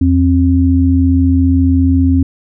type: tone pair together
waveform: sine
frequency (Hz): 83.85 / 266.2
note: E2 / C4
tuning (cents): +30 / +30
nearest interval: octave + minor sixth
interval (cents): 2000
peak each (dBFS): -10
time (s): 0.01-2.23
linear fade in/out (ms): 5
effects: none